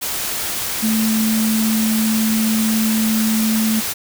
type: tone in noise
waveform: sine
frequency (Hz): 220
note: A3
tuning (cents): 0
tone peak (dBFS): -15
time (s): 0.82-3.81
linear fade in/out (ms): 20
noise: white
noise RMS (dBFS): -23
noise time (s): 0.01-3.94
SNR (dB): +5
effects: none